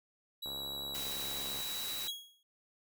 45% pulse tone with vibrato, 3900 Hz, B7, 23 cents flat, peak -38 dBFS, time 0.42-2.11 s, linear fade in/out 10 ms, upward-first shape sine, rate 13 Hz, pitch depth 9 cents each way
click train, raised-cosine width 1 ms, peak -34 dBFS, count 80, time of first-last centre 0.46-1.603 s, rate 69.1 Hz
white noise, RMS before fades -42 dBFS, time 0.94-2.08 s, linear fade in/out 10 ms
40% pulse tone with exponential decay, 3311 Hz, G#7, 6 cents flat, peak -34 dBFS, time 2.08-2.43 s, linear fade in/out 2 ms, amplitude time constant 75 ms
effects none

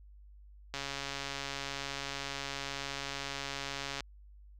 click train, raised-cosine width 0.2 ms, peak -20 dBFS, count 455, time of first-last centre 0.74-4.006 s, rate 139 Hz, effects added 50 Hz sine -52 dBFS peak until 4.59 s

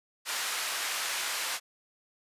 pink band-pass noise, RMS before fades -33 dBFS, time 0.25-1.6 s, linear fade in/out 50 ms, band 1200 to 12000 Hz, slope 12 dB/octave, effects resampled to 32000 Hz

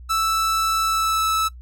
45% pulse tone with pitch glide, 1318.5 to 1307.9 Hz, E6 to E6, 0 to -14 cents, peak -18 dBFS, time 0.09-1.49 s, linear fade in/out 20 ms, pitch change -14 cents, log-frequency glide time 0.82-1.29 s, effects noise-tail reverb RT60 0.1 s tail -18 dB re dry + added 61 Hz sine -37 dBFS peak until 1.61 s

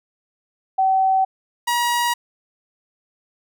sine / sawtooth tone pair in turn, 764 / 956.5 Hz, G5 / A#5, -45 / +44 cents, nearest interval major third, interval 389 cents, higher second, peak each -14 dBFS, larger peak neither, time 0.78-1.25 / 1.67-2.14 s, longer neither, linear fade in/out 10 ms, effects none

